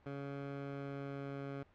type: tone with pitch glide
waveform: 15% pulse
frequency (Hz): 140 to 138.95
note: C#3 to C#3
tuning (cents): +18 to +4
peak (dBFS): -35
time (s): 0.06-1.63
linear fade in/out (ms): 2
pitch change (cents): -14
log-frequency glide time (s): 0.51-1.51
effects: pink hiss -67 dBFS RMS until 1.74 s + low-pass 2000 Hz 12 dB/octave